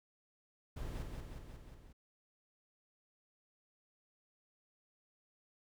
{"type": "noise with echo", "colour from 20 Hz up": "brown", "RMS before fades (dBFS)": -42, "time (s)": [0.76, 1.03], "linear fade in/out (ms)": 10, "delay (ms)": 180, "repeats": 5, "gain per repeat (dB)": -3, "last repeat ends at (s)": 1.93, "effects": []}